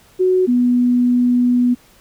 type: tone pair in turn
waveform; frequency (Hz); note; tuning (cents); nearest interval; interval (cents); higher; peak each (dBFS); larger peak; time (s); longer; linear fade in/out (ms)
sine; 369.8 / 245.6; F#4 / B3; -1 / -9; perfect fifth; 708; first; -11; neither; 0.19-0.47 / 0.47-1.75; second; 20
effects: pink hiss -50 dBFS RMS until 2 s